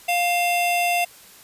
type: tone pair together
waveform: square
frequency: 703.3 / 2700 Hz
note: F5 / E7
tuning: +12 / +41 cents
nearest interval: octave + major seventh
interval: 2329 cents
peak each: -21 / -24 dBFS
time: 0.08-1.05 s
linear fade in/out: 10 ms
effects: white hiss -47 dBFS RMS until 1.43 s + resampled to 32000 Hz